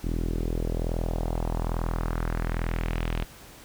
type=tone with low-pass filter sweep; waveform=sawtooth; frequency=41.17 Hz; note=E1; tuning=1 cent flat; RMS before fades=-28 dBFS; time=0.03-3.25 s; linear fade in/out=20 ms; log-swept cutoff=300 to 3200 Hz; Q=2; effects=pink hiss -48 dBFS RMS until 3.64 s